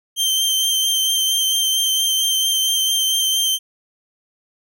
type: tone with vibrato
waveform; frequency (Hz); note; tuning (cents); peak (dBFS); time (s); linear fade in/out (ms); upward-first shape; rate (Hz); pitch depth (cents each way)
sawtooth; 3136; G7; 0; -13; 0.16-3.59; 50; sine; 4.4; 17
effects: none